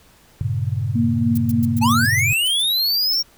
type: chord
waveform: sine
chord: G diminished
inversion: none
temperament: equal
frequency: 98 / 116.54 / 138.59 Hz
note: G2 / Bb2 / Db3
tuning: 0 / 0 / 0 cents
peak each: -23 / -23 / -25 dBFS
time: 0.41-2.33 s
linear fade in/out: 0 ms
type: tone with tremolo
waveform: sine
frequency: 233.1 Hz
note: A#3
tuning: in tune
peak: -15 dBFS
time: 0.95-2.06 s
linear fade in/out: 10 ms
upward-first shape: triangle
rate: 3.5 Hz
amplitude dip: 45%
type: noise bursts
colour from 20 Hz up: violet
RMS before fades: -32 dBFS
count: 10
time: 1.35-2.62 s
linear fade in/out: 5 ms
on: 28 ms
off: 110 ms
type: linear sweep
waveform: square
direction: up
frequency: 812 to 5600 Hz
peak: -17 dBFS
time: 1.81-3.23 s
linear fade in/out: 20 ms
effects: pink hiss -52 dBFS RMS until 3.37 s